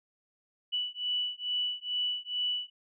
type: beating tone pair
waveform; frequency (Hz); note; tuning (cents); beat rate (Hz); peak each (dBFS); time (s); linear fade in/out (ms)
sine; 2960 / 2962.3; F#7 / F#7; 0 / +1; 2.3; -33 / -33; 0.72-2.7; 20
effects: none